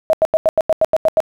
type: tone bursts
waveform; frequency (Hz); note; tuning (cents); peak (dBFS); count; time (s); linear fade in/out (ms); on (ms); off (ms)
sine; 636; D#5; +38; -9; 10; 0.1-1.203; 0; 32; 87
effects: 8-bit